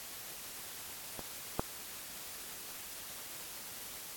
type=clicks; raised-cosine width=1 ms; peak=-28 / -16 dBFS; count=2; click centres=1.193 / 1.595 s; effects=white hiss -46 dBFS RMS until 4.16 s + AAC 64 kbps